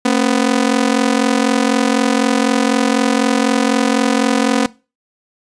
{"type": "ring-modulated tone", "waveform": "sawtooth", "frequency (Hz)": 248.5, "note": "B3", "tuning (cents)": 11, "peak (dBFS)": -5, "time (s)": [0.05, 4.66], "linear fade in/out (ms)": 0, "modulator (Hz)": 22, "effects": ["noise-tail reverb RT60 0.3 s tail -21 dB re dry", "resampled to 22050 Hz"]}